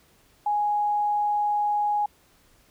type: tone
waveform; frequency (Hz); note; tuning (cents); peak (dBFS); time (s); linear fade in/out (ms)
sine; 830.6; G#5; 0; -21; 0.46-2.06; 5
effects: pink hiss -60 dBFS RMS until 2.7 s